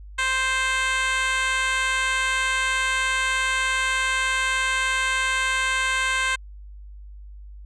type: tone with high-pass filter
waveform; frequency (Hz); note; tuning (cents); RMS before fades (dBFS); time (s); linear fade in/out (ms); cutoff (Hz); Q
10% pulse; 523.3; C5; 0; -23; 0.18-6.36; 10; 1300; 1.6
effects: added 50 Hz sine -38 dBFS peak until 7.65 s + resampled to 24000 Hz